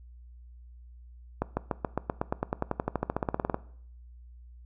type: accelerating click train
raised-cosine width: 1 ms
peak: -13 dBFS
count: 25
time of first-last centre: 1.42-3.544 s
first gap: 150 ms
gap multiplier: 0.95
effects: noise-tail reverb RT60 0.6 s tail -19 dB re dry + added 60 Hz sine -47 dBFS peak until 4.65 s